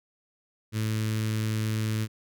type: tone with notch filter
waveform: sawtooth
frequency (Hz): 109.2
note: A2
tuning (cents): -13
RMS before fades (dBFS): -28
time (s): 0.72-2.08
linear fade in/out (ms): 50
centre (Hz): 740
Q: 0.52
effects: none